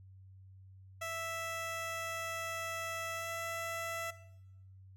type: tone with pitch glide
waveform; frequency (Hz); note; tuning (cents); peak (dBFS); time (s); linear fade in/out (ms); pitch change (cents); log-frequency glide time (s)
15% pulse; 659.3 to 665; E5 to E5; 0 to +15; -31; 1.01-4.11; 10; +15; 3.14-3.3
effects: noise-tail reverb RT60 0.9 s tail -17 dB re dry + added 95 Hz sine -53 dBFS peak until 4.96 s